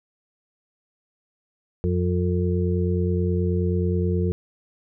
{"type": "harmonic tone", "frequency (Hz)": 89.4, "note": "F2", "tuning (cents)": 41, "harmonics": [1, 2, 4, 5], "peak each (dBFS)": [-22, -25, -28, -29], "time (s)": [1.84, 4.32], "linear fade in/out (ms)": 0, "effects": []}